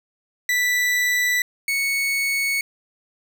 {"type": "tone pair in turn", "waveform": "40% pulse", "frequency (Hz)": [1974, 2216], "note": ["B6", "C#7"], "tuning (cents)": [-1, -1], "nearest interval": "major second", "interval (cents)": 200, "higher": "second", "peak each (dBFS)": [-17, -19], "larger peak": "first", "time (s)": [[0.49, 1.42], [1.68, 2.61]], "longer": "neither", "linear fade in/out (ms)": 2, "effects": []}